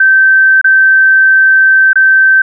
sine tone with dropouts, 1551 Hz, G6, 19 cents flat, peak -3 dBFS, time 0-2.42 s, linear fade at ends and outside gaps 5 ms, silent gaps 0.614-0.643 / 1.932-1.956 s, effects none

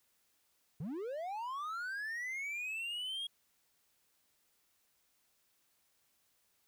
triangle linear sweep, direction up, 130 to 3295 Hz, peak -36 dBFS, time 0.8-3.27 s, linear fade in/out 5 ms, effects white hiss -75 dBFS RMS until 6.67 s

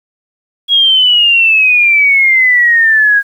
sine exponential sweep, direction down, 3324 to 1628 Hz, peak -5 dBFS, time 0.68-3.23 s, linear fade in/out 50 ms, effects 7-bit

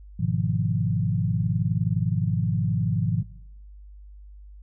sine chord, F half-diminished seventh, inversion first, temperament equal, 103.83 / 123.47 / 155.56 / 174.61 Hz, Ab2 / Cb3 / Eb3 / F3, 0 / 0 / 0 / 0 cents, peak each -27 dBFS, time 0.19-3.23 s, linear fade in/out 10 ms, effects noise-tail reverb RT60 0.8 s tail -21 dB re dry + added 50 Hz sine -42 dBFS peak until 4.62 s

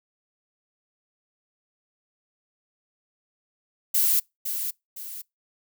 violet noise with echo, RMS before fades -21 dBFS, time 3.94-4.2 s, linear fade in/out 10 ms, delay 510 ms, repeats 2, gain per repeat -8 dB, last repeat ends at 5.22 s, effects noise-tail reverb RT60 0.2 s tail -26 dB re dry

